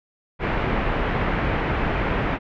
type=low-pass noise; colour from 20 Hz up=pink; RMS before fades=-23 dBFS; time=0.39-2.39 s; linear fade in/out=50 ms; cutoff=2400 Hz; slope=24 dB/octave; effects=none